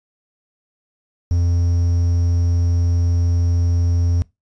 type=tone with quantisation; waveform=triangle; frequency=86.4 Hz; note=F2; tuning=18 cents flat; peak=-12 dBFS; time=1.31-4.22 s; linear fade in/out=0 ms; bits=7; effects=noise-tail reverb RT60 0.2 s tail -21 dB re dry + resampled to 22050 Hz